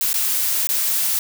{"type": "noise with dropouts", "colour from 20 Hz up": "blue", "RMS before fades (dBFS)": -20, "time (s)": [0.01, 1.19], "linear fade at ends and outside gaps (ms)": 1, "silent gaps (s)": [[0.131, 0.141], [0.671, 0.69]], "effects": []}